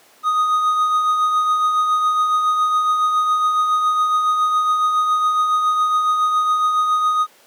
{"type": "tone with tremolo", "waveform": "triangle", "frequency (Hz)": 1244.5, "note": "D#6", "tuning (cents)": 0, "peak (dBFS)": -11, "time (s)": [0.23, 7.27], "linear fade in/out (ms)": 50, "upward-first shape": "triangle", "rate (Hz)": 7.2, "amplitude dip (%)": 40, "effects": ["pink hiss -50 dBFS RMS until 7.46 s", "high-pass 400 Hz 12 dB/octave"]}